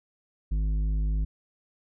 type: tone with tanh clipping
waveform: triangle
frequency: 51.91 Hz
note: G#1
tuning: in tune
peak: -25 dBFS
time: 0.51-1.25 s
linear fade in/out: 10 ms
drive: 13 dB
effects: none